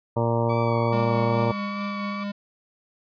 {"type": "harmonic tone", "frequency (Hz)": 116.54, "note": "A#2", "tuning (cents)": 0, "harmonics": [1, 2, 3, 4, 5, 6, 7, 8, 9, 10], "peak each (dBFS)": [-24, -29, -31, -28, -27, -38, -36, -29, -41, -39], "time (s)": [0.16, 1.52], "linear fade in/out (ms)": 10}
{"type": "tone with vibrato", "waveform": "30% pulse", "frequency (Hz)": 1141, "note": "C#6", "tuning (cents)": 50, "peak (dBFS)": -29, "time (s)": [0.49, 2.24], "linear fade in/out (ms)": 10, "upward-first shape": "sine", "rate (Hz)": 2.4, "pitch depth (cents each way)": 26}
{"type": "tone with tremolo", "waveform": "square", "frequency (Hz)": 202.6, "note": "G#3", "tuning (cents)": -43, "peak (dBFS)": -28, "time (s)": [0.92, 2.32], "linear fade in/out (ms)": 10, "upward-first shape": "sine", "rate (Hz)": 4.6, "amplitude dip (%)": 30}
{"effects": ["resampled to 11025 Hz"]}